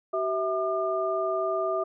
sine tone cluster, 381.8 / 652 / 1204 Hz, G4 / E5 / D6, -46 / -19 / +43 cents, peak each -30 / -27 / -31 dBFS, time 0.13-1.84 s, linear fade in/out 10 ms, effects none

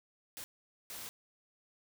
white noise bursts at uneven times, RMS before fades -45 dBFS, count 2, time 0.37-0.44 / 0.9-1.09 s, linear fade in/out 0 ms, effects none

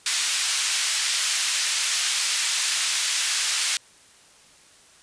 white band-pass noise, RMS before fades -24 dBFS, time 0.06-3.77 s, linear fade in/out 2 ms, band 1800 to 7700 Hz, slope 12 dB/octave, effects white hiss -53 dBFS RMS until 5.02 s + resampled to 22050 Hz

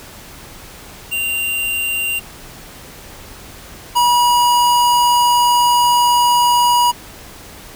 square tone pair in turn, 2778 / 967 Hz, F7 / B5, -10 / -37 cents, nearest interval octave + tritone, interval 1827 cents, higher first, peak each -18 / -11 dBFS, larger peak second, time 1.11-2.2 / 3.95-6.92 s, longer second, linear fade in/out 20 ms, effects pink hiss -37 dBFS RMS until 7.75 s

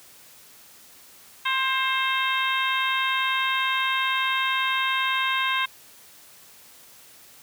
harmonic tone with a mistuned harmonic, 530 Hz, C5, 22 cents sharp, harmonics 2 / 3 / 4 / 5 / 6 / 7, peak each -26 / -28 / -29 / -30 / -31 / -31 dBFS, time 1.45-5.66 s, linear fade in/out 10 ms, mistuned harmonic 2, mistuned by -17 cents, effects white hiss -50 dBFS RMS until 7.42 s + high-pass 60 Hz 12 dB/octave

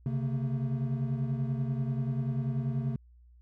triangle tone cluster, 132.4 / 142.7 / 227 Hz, C3 / D3 / A#3, +21 / -49 / -46 cents, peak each -28 / -34 / -34 dBFS, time 0.06-2.96 s, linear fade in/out 2 ms, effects added 60 Hz sine -54 dBFS peak until 3.41 s

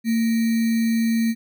sine tone with sample-and-hold, 227.3 Hz, A#3, 43 cents flat, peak -17 dBFS, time 0.04-1.35 s, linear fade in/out 50 ms, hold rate 2100 Hz, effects none

